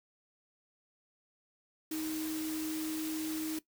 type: tone in noise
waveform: sine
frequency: 314.1 Hz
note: D#4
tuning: 16 cents sharp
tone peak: -34 dBFS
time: 1.91-3.59 s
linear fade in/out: 5 ms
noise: white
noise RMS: -43 dBFS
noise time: 1.91-3.59 s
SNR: +6 dB
effects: noise-tail reverb RT60 0.1 s tail -17 dB re dry